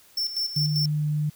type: tone with tremolo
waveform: square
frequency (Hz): 5390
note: E8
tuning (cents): +38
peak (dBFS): -24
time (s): 0.17-0.86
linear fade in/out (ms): 5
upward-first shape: square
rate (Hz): 5.1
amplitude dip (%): 65
type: tone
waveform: sine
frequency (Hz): 150.3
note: D3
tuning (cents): +40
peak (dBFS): -22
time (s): 0.56-1.3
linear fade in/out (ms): 10
effects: white hiss -55 dBFS RMS until 1.35 s